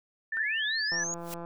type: tone with vibrato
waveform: sine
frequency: 1751 Hz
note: A6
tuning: 9 cents flat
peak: -29 dBFS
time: 0.32-1.04 s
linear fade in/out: 5 ms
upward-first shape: sine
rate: 5.2 Hz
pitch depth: 49 cents each way
type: linear sweep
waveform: sine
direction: up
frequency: 1473 to 6810 Hz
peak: -31 dBFS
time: 0.37-1.14 s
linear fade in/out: 0 ms
type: click train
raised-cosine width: 1 ms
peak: -27 dBFS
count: 91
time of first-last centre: 0.92-1.449 s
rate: 170 Hz
type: noise with exponential growth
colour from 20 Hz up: white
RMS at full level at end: -36 dBFS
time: 1.17-1.34 s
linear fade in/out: 2 ms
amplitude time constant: 35 ms
effects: none